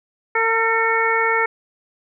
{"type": "harmonic tone with a mistuned harmonic", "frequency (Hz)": 453.1, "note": "A#4", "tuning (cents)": -49, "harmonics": [1, 2, 3, 4, 5], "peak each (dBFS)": [-22, -22, -22, -22, -22], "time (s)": [0.35, 1.46], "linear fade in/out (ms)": 5, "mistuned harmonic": 5, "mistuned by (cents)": -44, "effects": []}